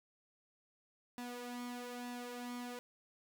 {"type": "tone with flanger", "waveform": "sawtooth", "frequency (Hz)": 244.3, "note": "B3", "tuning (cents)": -19, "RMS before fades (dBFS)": -45, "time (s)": [1.18, 2.79], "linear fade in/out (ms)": 0, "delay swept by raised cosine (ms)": [1.1, 3.2], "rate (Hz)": 1.1, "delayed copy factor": 0.6, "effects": []}